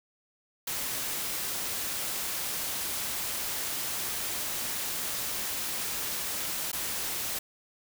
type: noise with dropouts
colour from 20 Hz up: white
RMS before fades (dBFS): -33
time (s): 0.67-7.39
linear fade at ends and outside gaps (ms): 5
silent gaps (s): 6.717-6.729
effects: none